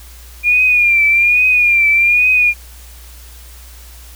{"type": "tone with vibrato", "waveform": "sine", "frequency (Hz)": 2413, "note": "D7", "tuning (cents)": 46, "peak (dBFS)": -8, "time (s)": [0.43, 2.54], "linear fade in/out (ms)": 50, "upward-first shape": "triangle", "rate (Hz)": 1.2, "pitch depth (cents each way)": 77, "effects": ["added 60 Hz sine -35 dBFS peak until 4.15 s", "white hiss -41 dBFS RMS until 4.15 s"]}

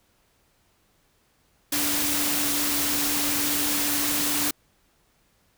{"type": "tone in noise", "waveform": "sine", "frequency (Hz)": 291.3, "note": "D4", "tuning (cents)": -14, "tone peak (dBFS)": -31, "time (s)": [1.72, 4.51], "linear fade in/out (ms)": 5, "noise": "white", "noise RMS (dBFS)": -25, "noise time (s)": [1.72, 4.51], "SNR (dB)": -9, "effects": ["pink hiss -65 dBFS RMS until 5.57 s"]}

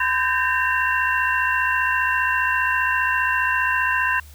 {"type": "tone cluster", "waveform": "sine", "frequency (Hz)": [1014, 1556, 1611, 1815, 2734], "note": ["B5", "G6", "G6", "A#6", "F7"], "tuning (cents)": [45, -13, 47, -47, -37], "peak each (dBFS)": [-23, -24, -26, -24, -26], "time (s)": [0, 4.2], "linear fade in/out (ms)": 5, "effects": ["added 74 Hz sine -41 dBFS peak until 4.34 s", "white hiss -50 dBFS RMS until 4.34 s"]}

